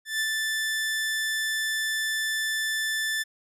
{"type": "tone with ADSR envelope", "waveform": "sawtooth", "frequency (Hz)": 1760, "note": "A6", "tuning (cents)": 0, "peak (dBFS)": -20, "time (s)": [0.05, 3.24], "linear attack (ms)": 150, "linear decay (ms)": 56, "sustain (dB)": -2, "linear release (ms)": 23, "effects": ["resampled to 32000 Hz"]}